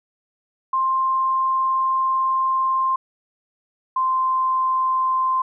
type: tone pair in turn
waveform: sine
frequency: 1053 / 1042.1 Hz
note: C6 / C6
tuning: +11 / -7 cents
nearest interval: unison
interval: 18 cents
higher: first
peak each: -17 dBFS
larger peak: neither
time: 0.73-2.96 / 3.96-5.42 s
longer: first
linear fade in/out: 5 ms
effects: none